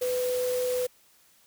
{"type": "tone in noise", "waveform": "sine", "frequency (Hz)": 500, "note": "B4", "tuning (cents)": 21, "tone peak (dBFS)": -25, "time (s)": [0.01, 0.87], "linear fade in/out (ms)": 10, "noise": "white", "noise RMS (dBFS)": -38, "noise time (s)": [0.01, 0.87], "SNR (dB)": 10, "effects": ["white hiss -61 dBFS RMS until 1.46 s"]}